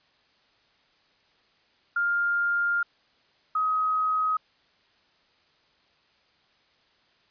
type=tone pair in turn; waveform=sine; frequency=1403 / 1264.1 Hz; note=F6 / D#6; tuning=+8 / +27 cents; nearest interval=major second; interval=181 cents; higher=first; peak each=-22 dBFS; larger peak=neither; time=1.96-2.83 / 3.55-4.37 s; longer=first; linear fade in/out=5 ms; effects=white hiss -64 dBFS RMS until 7.3 s + resampled to 11025 Hz